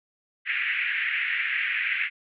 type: band-pass noise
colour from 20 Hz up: pink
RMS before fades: -27 dBFS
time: 0.45-2.1 s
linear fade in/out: 50 ms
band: 1700 to 2600 Hz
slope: 48 dB/octave
effects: none